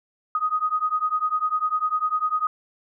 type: beating tone pair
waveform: sine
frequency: 1244.5 / 1254.5 Hz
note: D#6 / D#6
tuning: 0 / +14 cents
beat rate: 10 Hz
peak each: -24 / -24 dBFS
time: 0.35-2.47 s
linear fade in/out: 2 ms
effects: none